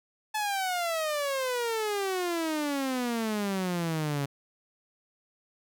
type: exponential sweep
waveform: sawtooth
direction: down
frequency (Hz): 868 to 138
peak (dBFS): -24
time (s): 0.34-4.26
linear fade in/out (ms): 10
effects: none